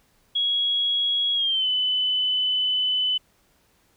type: tone with pitch glide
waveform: sine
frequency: 3322 to 3011 Hz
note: G#7 to F#7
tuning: 0 to +30 cents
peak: -20 dBFS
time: 0.35-3.18 s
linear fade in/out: 10 ms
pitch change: -170 cents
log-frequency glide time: 1.34-1.68 s
effects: pink hiss -63 dBFS RMS until 3.96 s